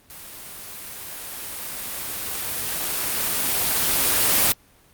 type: noise with level ramp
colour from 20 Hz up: white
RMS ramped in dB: -40 to -17 dBFS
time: 0.1-4.52 s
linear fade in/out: 0 ms
effects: pink hiss -55 dBFS RMS until 4.93 s + Opus 32 kbps